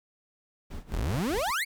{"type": "noise with tremolo", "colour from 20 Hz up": "brown", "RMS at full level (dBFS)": -36, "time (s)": [0.7, 1.51], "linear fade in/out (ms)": 10, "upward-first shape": "sine", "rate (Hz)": 5, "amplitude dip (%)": 85}
{"type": "exponential sweep", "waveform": "35% pulse", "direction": "up", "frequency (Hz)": [30.44, 2349], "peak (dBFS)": -25, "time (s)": [0.91, 1.65], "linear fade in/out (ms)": 20}
{"effects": []}